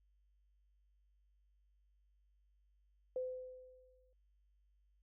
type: tone with exponential decay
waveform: sine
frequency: 510 Hz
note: C5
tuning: 44 cents flat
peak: -35 dBFS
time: 3.16-4.13 s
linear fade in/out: 2 ms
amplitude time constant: 210 ms
effects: added 50 Hz sine -70 dBFS peak until 5.02 s